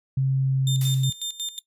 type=tone with pitch glide; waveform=sine; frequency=133.8 to 132.95 Hz; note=C3 to C3; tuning=+39 to +28 cents; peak=-19 dBFS; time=0.17-1.1 s; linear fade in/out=5 ms; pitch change=-11 cents; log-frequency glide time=0.4-0.78 s
type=tone with tremolo; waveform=sawtooth; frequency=3600 Hz; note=A7; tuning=39 cents sharp; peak=-24 dBFS; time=0.67-1.59 s; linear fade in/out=2 ms; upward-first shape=square; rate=5.5 Hz; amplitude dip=80%
type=noise with exponential decay; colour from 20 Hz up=blue; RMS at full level=-30 dBFS; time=0.81-1.27 s; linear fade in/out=2 ms; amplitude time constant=100 ms
effects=noise-tail reverb RT60 0.1 s tail -18 dB re dry + resampled to 32000 Hz